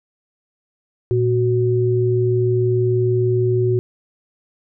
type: tone pair together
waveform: sine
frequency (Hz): 116.54 / 370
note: A#2 / F#4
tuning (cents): 0 / 0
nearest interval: octave + minor sixth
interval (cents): 2000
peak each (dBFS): -17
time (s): 1.11-3.79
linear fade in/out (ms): 0
effects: none